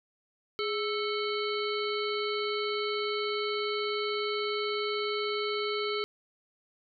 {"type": "harmonic tone with a mistuned harmonic", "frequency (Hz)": 440, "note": "A4", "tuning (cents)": 0, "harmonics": [1, 3, 5, 7, 9, 10], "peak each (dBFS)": [-31, -36, -38, -39, -41, -41], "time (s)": [0.59, 6.04], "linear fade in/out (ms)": 0, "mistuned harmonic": 1, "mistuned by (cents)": -95, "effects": []}